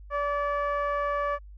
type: tone with low-pass filter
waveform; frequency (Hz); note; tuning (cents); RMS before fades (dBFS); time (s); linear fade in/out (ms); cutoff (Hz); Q
15% pulse; 577; D5; -31; -28; 0.1-1.39; 50; 1200; 1.4
effects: added 50 Hz sine -43 dBFS peak until 1.57 s + AAC 64 kbps